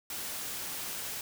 white noise, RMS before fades -38 dBFS, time 0.1-1.21 s, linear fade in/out 2 ms, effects none

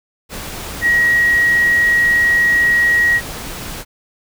sine tone in noise, 1900 Hz, A#6, 33 cents sharp, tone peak -10 dBFS, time 0.81-3.21 s, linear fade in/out 50 ms, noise pink, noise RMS -28 dBFS, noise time 0.29-3.85 s, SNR +15 dB, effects none

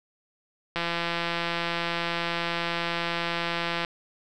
click train, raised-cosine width 0.3 ms, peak -12 dBFS, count 526, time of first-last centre 0.76-3.848 s, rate 170 Hz, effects none

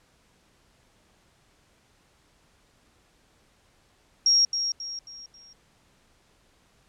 sine tone with echo, 5588 Hz, F8, in tune, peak -16 dBFS, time 4.26-4.45 s, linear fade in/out 2 ms, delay 270 ms, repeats 4, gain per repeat -8 dB, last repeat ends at 5.53 s, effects pink hiss -63 dBFS RMS until 6.88 s + low-pass 9000 Hz 12 dB/octave

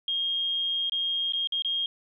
sine tone with dropouts, 3237 Hz, G#7, 45 cents flat, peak -25 dBFS, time 0.08-1.86 s, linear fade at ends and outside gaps 2 ms, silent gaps 0.897-0.92 / 1.323-1.334 / 1.473-1.522 / 1.622-1.647 s, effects 11-bit

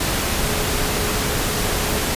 sine tone in noise, 423.3 Hz, G#4, 33 cents sharp, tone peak -30 dBFS, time 0.43-2.03 s, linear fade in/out 5 ms, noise pink, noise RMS -21 dBFS, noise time 0-2.15 s, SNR -12 dB, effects resampled to 32000 Hz

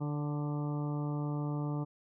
harmonic tone with a mistuned harmonic, 147.4 Hz, D3, 7 cents sharp, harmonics 1 / 2 / 3 / 4 / 5 / 6 / 7 / 8, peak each -33 / -38 / -46 / -48 / -50 / -48 / -53 / -50 dBFS, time 0-1.85 s, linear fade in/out 20 ms, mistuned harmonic 4, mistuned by -22 cents, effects none

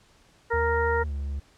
harmonic tone, 466.2 Hz, A#4, in tune, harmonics 1 / 2 / 3 / 4, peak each -25 / -28 / -30 / -31 dBFS, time 0.5-1.04 s, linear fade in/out 20 ms
triangle tone with pitch glide, 77.5 to 70.25 Hz, D#2 to C#2, -6 to +24 cents, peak -26 dBFS, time 0.53-1.4 s, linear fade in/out 10 ms, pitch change -170 cents, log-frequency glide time 1.03-1.13 s
effects pink hiss -59 dBFS RMS until 1.57 s + low-pass 8000 Hz 12 dB/octave

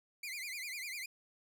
sawtooth tone with vibrato, 2225 Hz, C#7, 6 cents sharp, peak -37 dBFS, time 0.23-1.06 s, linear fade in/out 5 ms, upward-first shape sine, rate 10 Hz, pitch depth 170 cents each way, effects none

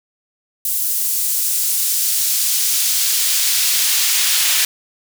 pink noise with high-pass filter sweep, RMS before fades -17 dBFS, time 0.65-4.65 s, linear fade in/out 2 ms, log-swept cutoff 10000 to 2600 Hz, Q 0.71, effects none

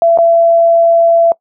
sine tone with dropouts, 672 Hz, E5, 33 cents sharp, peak -5 dBFS, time 0.02-1.32 s, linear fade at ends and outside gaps 1 ms, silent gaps 0.175-0.186 s, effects noise-tail reverb RT60 0.1 s tail -22 dB re dry

